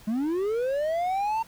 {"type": "linear sweep", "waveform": "triangle", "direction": "up", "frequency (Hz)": [205.2, 916], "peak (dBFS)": -22, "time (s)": [0.07, 1.43], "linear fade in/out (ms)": 10, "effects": ["pink hiss -52 dBFS RMS until 1.47 s"]}